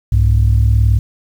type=tone pair together; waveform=sine; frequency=64.86 / 103.83 Hz; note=C2 / G#2; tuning=-15 / 0 cents; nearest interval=minor sixth; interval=815 cents; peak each=-10 dBFS; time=0.12-0.99 s; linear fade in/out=5 ms; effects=tanh soft clip ceiling -3 dBFS + 7-bit